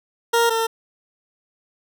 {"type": "tone pair in turn", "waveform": "20% pulse", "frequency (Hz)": [466.2, 452.7], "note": ["A#4", "A4"], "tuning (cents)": [0, 49], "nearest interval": "minor second", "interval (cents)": 51, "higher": "first", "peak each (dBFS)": [-10, -14], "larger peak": "first", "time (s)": [[0.33, 0.5], [0.5, 0.67]], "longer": "neither", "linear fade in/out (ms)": 10, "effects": []}